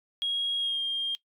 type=tone with pitch glide; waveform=sine; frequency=3287 to 3212 Hz; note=G#7 to G7; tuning=-19 to +41 cents; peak=-25 dBFS; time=0.22-1.15 s; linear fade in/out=0 ms; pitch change=-40 cents; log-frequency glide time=0.58-0.8 s; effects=noise-tail reverb RT60 0.1 s tail -19 dB re dry + tanh soft clip ceiling -22 dBFS